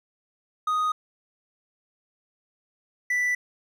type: tone pair in turn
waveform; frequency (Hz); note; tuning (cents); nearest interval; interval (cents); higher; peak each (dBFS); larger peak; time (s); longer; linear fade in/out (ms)
triangle; 1245 / 1976.3; D#6 / B6; +1 / +1; minor sixth; 800; second; -20; neither; 0.67-0.92 / 3.1-3.35; neither; 5
effects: none